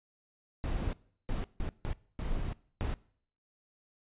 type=noise bursts at uneven times; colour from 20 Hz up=brown; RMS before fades=-33 dBFS; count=6; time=0.64-0.93 / 1.29-1.44 / 1.6-1.69 / 1.85-1.93 / 2.19-2.53 / 2.81-2.94 s; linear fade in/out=0 ms; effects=noise-tail reverb RT60 0.6 s tail -22 dB re dry + resampled to 8000 Hz